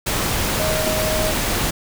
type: tone in noise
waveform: sine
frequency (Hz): 626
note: D#5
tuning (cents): +10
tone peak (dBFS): -22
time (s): 0.59-1.32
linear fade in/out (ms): 10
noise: pink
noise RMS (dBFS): -21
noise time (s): 0.06-1.71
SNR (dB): -4
effects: none